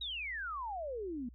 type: exponential sweep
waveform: sine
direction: down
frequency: 3895 to 229.3 Hz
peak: -37 dBFS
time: 0.01-1.29 s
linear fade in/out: 5 ms
effects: added 60 Hz sine -52 dBFS peak until 1.34 s